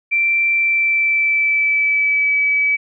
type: tone with pitch glide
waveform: sine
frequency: 2349 to 2289 Hz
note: D7 to D7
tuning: 0 to -45 cents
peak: -13 dBFS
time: 0.11-2.77 s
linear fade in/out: 20 ms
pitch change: -45 cents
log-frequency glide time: 0.49-2.36 s
effects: none